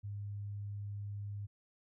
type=tone; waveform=sine; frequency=101.9 Hz; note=G#2; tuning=32 cents flat; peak=-39 dBFS; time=0.03-1.47 s; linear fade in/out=20 ms; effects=none